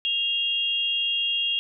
sine tone pair together, 2794 / 3276 Hz, F7 / G#7, 0 / -24 cents, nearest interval minor third, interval 276 cents, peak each -25 dBFS, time 0.05-1.59 s, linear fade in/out 0 ms, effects none

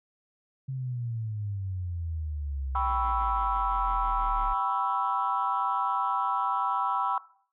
sine exponential sweep, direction down, 135 to 34.65 Hz, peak -30 dBFS, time 0.68-4.54 s, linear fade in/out 10 ms
sine chord, C# half-diminished seventh, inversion second, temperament equal, 784 / 987.8 / 1108.7 / 1318.5 Hz, G5 / B5 / C#6 / E6, 0 / 0 / 0 / 0 cents, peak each -31 / -29 / -32 / -30 dBFS, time 2.75-7.18 s, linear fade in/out 2 ms
effects noise-tail reverb RT60 0.5 s tail -18 dB re dry + tanh soft clip ceiling -16 dBFS

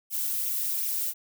violet noise with flanger, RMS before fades -29 dBFS, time 0.1-1.14 s, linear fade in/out 50 ms, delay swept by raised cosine 0.33 to 2.23 ms, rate 2.7 Hz, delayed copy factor +0.6, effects none

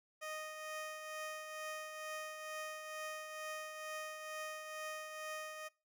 15% pulse tone with tremolo, 620 Hz, D#5, 6 cents flat, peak -35 dBFS, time 0.21-5.69 s, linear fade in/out 20 ms, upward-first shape triangle, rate 2.2 Hz, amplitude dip 50%, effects noise-tail reverb RT60 0.3 s tail -23 dB re dry

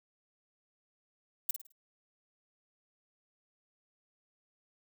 violet noise with echo, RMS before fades -29 dBFS, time 1.49-1.51 s, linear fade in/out 5 ms, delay 53 ms, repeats 4, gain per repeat -9 dB, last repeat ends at 1.722 s, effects none

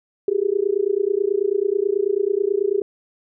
sine tone with amplitude modulation, 400.7 Hz, G4, 38 cents sharp, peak -13 dBFS, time 0.28-2.82 s, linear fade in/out 2 ms, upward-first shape sine, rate 29.2 Hz, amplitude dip 100%, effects none

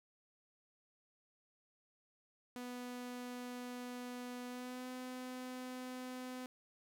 sawtooth tone with pitch glide, 246.9 to 253.7 Hz, B3 to B3, 0 to +47 cents, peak -40 dBFS, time 2.56-6.46 s, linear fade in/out 0 ms, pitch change +47 cents, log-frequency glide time 4.47-4.88 s, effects none

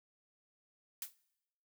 blue noise with exponential decay, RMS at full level -37 dBFS, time 1.02-1.14 s, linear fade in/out 1 ms, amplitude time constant 26 ms, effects noise-tail reverb RT60 0.9 s tail -22 dB re dry

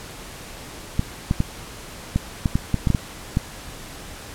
clicks, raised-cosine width 5 ms, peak -6 dBFS, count 11, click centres 0.994 / 1.311 / 1.404 / 2.16 / 2.458 / 2.555 / 2.743 / 2.872 / 2.903 / 2.948 / 3.371 s, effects pink hiss -38 dBFS RMS until 4.34 s + low-pass 12000 Hz 12 dB/octave

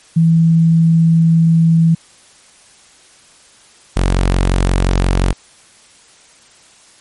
sine / sawtooth tone pair in turn, 164.3 / 45.69 Hz, E3 / F#1, -5 / -21 cents, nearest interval octave + minor seventh, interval 2216 cents, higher first, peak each -7 dBFS, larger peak neither, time 0.16-1.95 / 3.96-5.33 s, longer first, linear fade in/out 10 ms, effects white hiss -46 dBFS RMS until 7 s + MP3 48 kbps

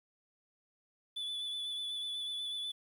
triangle tone with vibrato, 3466 Hz, A7, 27 cents flat, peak -35 dBFS, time 1.16-2.72 s, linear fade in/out 10 ms, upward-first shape triangle, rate 8.1 Hz, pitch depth 26 cents each way, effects 11-bit

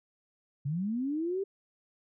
sine linear sweep, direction up, 132.4 to 400.6 Hz, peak -29 dBFS, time 0.65-1.44 s, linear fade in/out 10 ms, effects none

